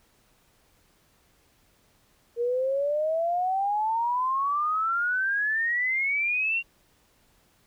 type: exponential sweep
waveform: sine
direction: up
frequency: 466.2 to 2780 Hz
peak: -23 dBFS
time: 2.36-6.63 s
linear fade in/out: 50 ms
effects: pink hiss -64 dBFS RMS until 7.66 s